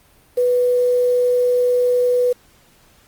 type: tone with quantisation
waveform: sine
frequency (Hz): 493.6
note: B4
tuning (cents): -1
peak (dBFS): -13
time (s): 0.37-2.33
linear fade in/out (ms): 10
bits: 6
effects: pink hiss -53 dBFS RMS until 3.07 s + Opus 32 kbps